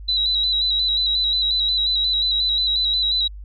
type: tone with vibrato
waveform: sine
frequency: 3928 Hz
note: B7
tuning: 10 cents flat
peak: -17 dBFS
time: 0.08-3.28 s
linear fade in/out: 10 ms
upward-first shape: square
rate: 5.6 Hz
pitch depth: 34 cents each way
effects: added 50 Hz sine -33 dBFS peak until 3.44 s